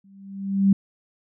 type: tone with exponential growth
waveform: sine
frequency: 196 Hz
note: G3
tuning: in tune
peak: -11 dBFS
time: 0.04-0.73 s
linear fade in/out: 5 ms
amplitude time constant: 150 ms
effects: none

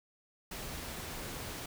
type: noise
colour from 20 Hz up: pink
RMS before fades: -42 dBFS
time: 0.51-1.66 s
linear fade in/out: 5 ms
effects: none

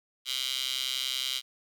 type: tone with high-pass filter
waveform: 15% pulse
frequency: 130.81 Hz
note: C3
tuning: in tune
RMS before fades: -32 dBFS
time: 0.25-1.42 s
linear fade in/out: 50 ms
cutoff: 3400 Hz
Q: 3.8
effects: none

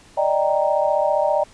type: chord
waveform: sine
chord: Eb major seventh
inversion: third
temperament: equal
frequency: 587.3 / 622.3 / 784 / 932.3 Hz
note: D5 / Eb5 / G5 / Bb5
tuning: 0 / 0 / 0 / 0 cents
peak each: -20 / -21 / -23 / -24 dBFS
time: 0.17-1.44 s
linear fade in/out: 10 ms
effects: pink hiss -49 dBFS RMS until 1.53 s + resampled to 22050 Hz

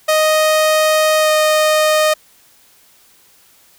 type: tone with pitch glide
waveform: sawtooth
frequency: 622.3 to 617.6 Hz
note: D#5 to D#5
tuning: 0 to -13 cents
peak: -7 dBFS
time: 0.08-2.14 s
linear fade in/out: 10 ms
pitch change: -13 cents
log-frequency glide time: 1.2-1.29 s
effects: white hiss -50 dBFS RMS until 3.78 s

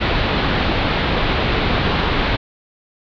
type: low-pass noise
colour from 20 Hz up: pink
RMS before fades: -18 dBFS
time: 0-2.37 s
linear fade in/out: 20 ms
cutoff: 4100 Hz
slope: 48 dB/octave
effects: none

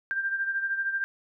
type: beating tone pair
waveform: sine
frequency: 1583 / 1596 Hz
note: G6 / G6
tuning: +17 / +31 cents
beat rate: 13 Hz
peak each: -27 / -34 dBFS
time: 0.11-1.04 s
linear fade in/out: 0 ms
effects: none

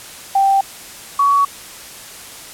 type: tone pair in turn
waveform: sine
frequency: 784 / 1125.7 Hz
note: G5 / C#6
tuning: 0 / +26 cents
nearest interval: tritone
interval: 626 cents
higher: second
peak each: -10 dBFS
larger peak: neither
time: 0.35-0.61 / 1.19-1.45 s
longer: neither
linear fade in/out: 5 ms
effects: white hiss -35 dBFS RMS until 2.53 s + low-pass 12000 Hz 12 dB/octave

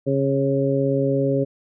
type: harmonic tone with a mistuned harmonic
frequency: 137.1 Hz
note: C#3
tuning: 19 cents flat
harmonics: 1 / 2 / 3 / 4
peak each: -23 / -23 / -23 / -23 dBFS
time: 0.06-1.45 s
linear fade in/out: 20 ms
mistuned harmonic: 1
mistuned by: +16 cents
effects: none

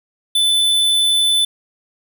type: tone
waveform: square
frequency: 3509 Hz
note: A7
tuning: 5 cents flat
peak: -13 dBFS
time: 0.35-1.45 s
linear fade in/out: 5 ms
effects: none

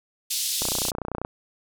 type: band-pass noise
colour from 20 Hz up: pink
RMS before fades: -27 dBFS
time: 0.3-0.91 s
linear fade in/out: 10 ms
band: 3600 to 14000 Hz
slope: 24 dB/octave
type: click train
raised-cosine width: 1 ms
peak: -15 dBFS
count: 20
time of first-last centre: 0.62-1.249 s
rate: 30.2 Hz
effects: none

